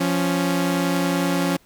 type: tone pair together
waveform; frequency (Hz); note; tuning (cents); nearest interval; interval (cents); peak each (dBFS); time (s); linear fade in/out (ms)
sawtooth; 174.61 / 277.2; F3 / C#4; 0 / 0; minor sixth; 800; -18; 0-1.57; 10
effects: pink hiss -57 dBFS RMS until 1.65 s